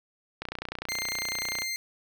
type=click train; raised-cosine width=0.3 ms; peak=-17 dBFS; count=37; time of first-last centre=0.42-1.62 s; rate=30 Hz
type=tone; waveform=20% pulse; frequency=2099 Hz; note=C7; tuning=5 cents sharp; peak=-25 dBFS; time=0.89-1.76 s; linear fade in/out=0 ms
effects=none